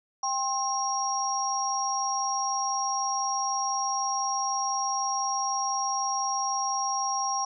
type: tone cluster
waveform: sine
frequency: 792 / 1066 / 5630 Hz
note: G5 / C6 / F8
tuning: +18 / +32 / +13 cents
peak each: -30 dBFS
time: 0.23-7.45 s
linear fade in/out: 5 ms
effects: none

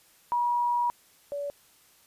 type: tone pair in turn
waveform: sine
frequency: 962 / 572 Hz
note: B5 / D5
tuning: -46 / -46 cents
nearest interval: major sixth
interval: 900 cents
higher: first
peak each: -23 / -30 dBFS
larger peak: first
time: 0.32-0.9 / 1.32-1.5 s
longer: first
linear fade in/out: 0 ms
effects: white hiss -60 dBFS RMS until 2.06 s + resampled to 32000 Hz

